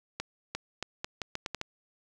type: accelerating click train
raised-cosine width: 0.2 ms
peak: -16 dBFS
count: 9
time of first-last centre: 0.2-1.614 s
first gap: 350 ms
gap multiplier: 0.79
effects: none